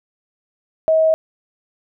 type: tone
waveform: sine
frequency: 638 Hz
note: D#5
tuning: 43 cents sharp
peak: -11 dBFS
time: 0.88-1.14 s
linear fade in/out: 0 ms
effects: none